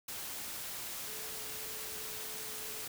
sine tone in noise, 433.5 Hz, A4, 26 cents flat, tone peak -53 dBFS, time 1.07-2.85 s, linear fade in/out 5 ms, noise white, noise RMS -42 dBFS, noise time 0.08-2.88 s, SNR -14 dB, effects none

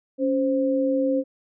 sine tone pair together, 277.2 / 523.3 Hz, C#4 / C5, 0 / 0 cents, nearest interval major seventh, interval 1100 cents, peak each -22 dBFS, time 0.18-1.24 s, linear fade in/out 50 ms, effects none

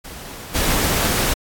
pink noise with level steps, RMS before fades -35 / -19 dBFS, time 0.04-1.34 s, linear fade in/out 10 ms, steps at 0.54 s, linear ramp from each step 20 ms, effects AAC 64 kbps

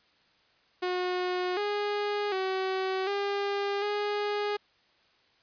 sawtooth tone with pitch steps, 362.5 / 412.5 / 378.6 / 402 / 413.5 Hz, F#4 / G#4 / F#4 / G4 / G#4, -35 / -12 / +40 / +44 / -8 cents, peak -24 dBFS, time 0.82-4.57 s, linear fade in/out 10 ms, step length 750 ms, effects white hiss -65 dBFS RMS until 5.42 s + resampled to 11025 Hz

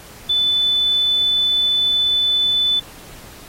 sine tone, 3500 Hz, A7, 10 cents flat, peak -14 dBFS, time 0.29-2.8 s, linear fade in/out 10 ms, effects pink hiss -41 dBFS RMS until 3.48 s + AAC 48 kbps

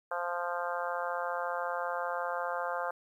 harmonic tone, 174.61 Hz, F3, in tune, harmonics 3 / 4 / 5 / 6 / 7 / 8 / 9, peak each -37 / -38 / -39 / -40 / -40 / -41 / -42 dBFS, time 0.11-2.91 s, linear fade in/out 5 ms, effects 11-bit

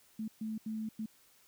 sine tone bursts at uneven times, 218.8 Hz, A3, 9 cents flat, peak -35 dBFS, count 4, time 0.19-0.28 / 0.41-0.58 / 0.66-0.89 / 0.99-1.06 s, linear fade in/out 5 ms, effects white hiss -65 dBFS RMS until 1.47 s

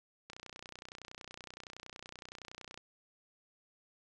click train, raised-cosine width 0.2 ms, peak -29 dBFS, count 77, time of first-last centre 0.3-2.776 s, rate 30.7 Hz, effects resampled to 24000 Hz

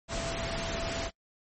sine tone in noise, 668 Hz, E5, 23 cents sharp, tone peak -37 dBFS, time 0.08-1.11 s, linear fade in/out 50 ms, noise pink, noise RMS -34 dBFS, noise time 0.08-1.11 s, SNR -6 dB, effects noise-tail reverb RT60 0.1 s tail -26 dB re dry + MP3 32 kbps

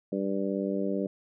harmonic tone, 98 Hz, G2, in tune, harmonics 2 / 3 / 4 / 5 / 6, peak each -31 / -33 / -34 / -35 / -36 dBFS, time 0.12-1.07 s, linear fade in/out 5 ms, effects none

